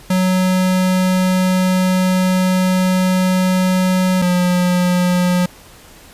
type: tone pair in turn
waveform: square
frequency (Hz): 185 / 179.32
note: F#3 / F3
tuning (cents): 0 / +46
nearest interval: minor second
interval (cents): 54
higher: first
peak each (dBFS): -13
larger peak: neither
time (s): 0.1-4.22 / 4.22-5.46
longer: first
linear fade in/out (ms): 5
effects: pink hiss -42 dBFS RMS until 6.13 s + resampled to 32000 Hz